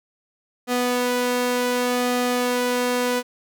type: tone with flanger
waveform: sawtooth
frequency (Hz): 246.9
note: B3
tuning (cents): 0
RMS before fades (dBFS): -22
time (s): 0.67-3.23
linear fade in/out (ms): 50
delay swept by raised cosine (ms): 1.6 to 2.19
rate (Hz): 0.67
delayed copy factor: +0.5
effects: none